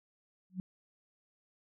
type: tone with exponential growth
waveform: sine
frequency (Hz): 185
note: F#3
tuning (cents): 0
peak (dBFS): -30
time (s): 0.5-0.6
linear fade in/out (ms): 0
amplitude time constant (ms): 21
effects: none